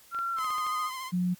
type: tone with pitch glide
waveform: sine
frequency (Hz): 1368 to 1240.1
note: F6 to D#6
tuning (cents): -36 to -6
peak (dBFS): -28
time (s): 0.11-0.91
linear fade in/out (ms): 50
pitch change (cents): -170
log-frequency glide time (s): 0.33-0.49
type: clicks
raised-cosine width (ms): 0.3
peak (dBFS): -28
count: 7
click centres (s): 0.147 / 0.189 / 0.386 / 0.445 / 0.505 / 0.583 / 0.666
type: tone with vibrato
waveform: sawtooth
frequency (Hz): 1039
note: C6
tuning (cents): -12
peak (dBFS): -31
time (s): 0.36-1.12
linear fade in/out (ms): 50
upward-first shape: triangle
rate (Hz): 14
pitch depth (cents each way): 42
type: tone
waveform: sine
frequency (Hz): 179.7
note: F3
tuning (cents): +50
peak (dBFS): -24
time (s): 1.12-1.35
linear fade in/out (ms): 20
effects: white hiss -56 dBFS RMS until 1.39 s + MP3 96 kbps